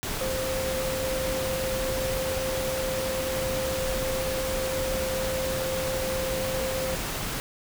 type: tone in noise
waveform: sine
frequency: 523.3 Hz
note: C5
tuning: in tune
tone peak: -28 dBFS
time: 0.21-6.95 s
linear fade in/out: 0 ms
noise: pink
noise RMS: -31 dBFS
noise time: 0.03-7.4 s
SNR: 0 dB
effects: none